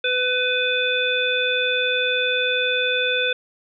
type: harmonic tone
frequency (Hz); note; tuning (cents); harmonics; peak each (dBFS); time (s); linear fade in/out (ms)
501; B4; +25; 1 / 3 / 5 / 7; -24 / -24 / -24 / -24; 0.04-3.33; 5
effects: none